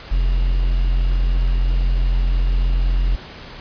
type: tone with quantisation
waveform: triangle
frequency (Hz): 43.7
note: F1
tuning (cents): +2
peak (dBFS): -12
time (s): 0.11-3.16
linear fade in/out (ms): 10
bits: 7
effects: pink hiss -37 dBFS RMS until 3.6 s + resampled to 11025 Hz